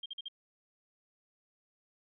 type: tone bursts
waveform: sine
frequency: 3200 Hz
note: G7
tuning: 35 cents sharp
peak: -38 dBFS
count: 4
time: 0.03-0.284 s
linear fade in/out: 5 ms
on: 29 ms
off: 46 ms
effects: none